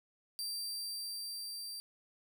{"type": "tone with level ramp", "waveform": "sawtooth", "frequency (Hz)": 4699, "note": "D8", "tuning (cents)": 0, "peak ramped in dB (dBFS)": [-34, -39], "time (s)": [0.39, 1.8], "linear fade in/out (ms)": 0, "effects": ["12-bit"]}